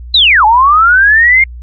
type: linear two-way sweep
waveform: sine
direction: down then up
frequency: 4072 to 830.6 to 2148 Hz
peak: -3 dBFS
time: 0.14-1.44 s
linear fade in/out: 5 ms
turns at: 0.45 s
effects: added 60 Hz sine -24 dBFS peak until 1.62 s + MP3 32 kbps